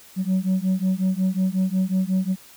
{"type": "beating tone pair", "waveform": "sine", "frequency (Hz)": [185, 190.5], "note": ["F#3", "G3"], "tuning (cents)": [0, -49], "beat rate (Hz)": 5.5, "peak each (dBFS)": [-20, -20], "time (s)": [0.16, 2.36], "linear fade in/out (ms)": 50, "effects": ["tanh soft clip ceiling -16 dBFS", "white hiss -48 dBFS RMS until 2.56 s"]}